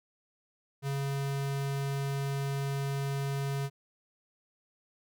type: tone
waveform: square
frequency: 138.7 Hz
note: C#3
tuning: 1 cent sharp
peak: -31 dBFS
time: 0.82-3.7 s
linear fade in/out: 50 ms
effects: none